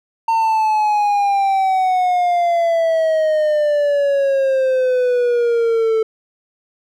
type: exponential sweep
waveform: triangle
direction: down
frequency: 911 to 440 Hz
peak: -11 dBFS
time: 0.28-6.03 s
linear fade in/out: 5 ms
effects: none